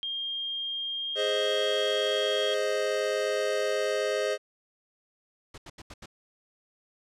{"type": "tone with pitch glide", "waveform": "sine", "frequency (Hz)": [3214, 3248], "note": ["G7", "G#7"], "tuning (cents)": [43, -39], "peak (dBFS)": -30, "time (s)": [0.03, 2.54], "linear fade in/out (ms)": 0, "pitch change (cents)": 18, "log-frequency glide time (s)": [0.97, 1.49]}
{"type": "chord", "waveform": "square", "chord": "Ab major", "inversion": "none", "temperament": "equal", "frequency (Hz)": [415.3, 523.3, 622.3], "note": ["Ab4", "C5", "Eb5"], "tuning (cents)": [0, 0, 0], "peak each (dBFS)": -31, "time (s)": [1.15, 4.38], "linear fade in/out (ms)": 50}
{"type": "noise", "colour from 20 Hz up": "violet", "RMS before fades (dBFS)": -46, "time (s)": [1.41, 3.94], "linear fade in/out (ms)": 5}
{"type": "noise bursts", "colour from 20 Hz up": "pink", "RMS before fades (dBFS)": -44, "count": 5, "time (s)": [5.54, 6.059], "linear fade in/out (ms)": 5, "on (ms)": 39, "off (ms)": 81}
{"effects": ["low-pass 7000 Hz 12 dB/octave"]}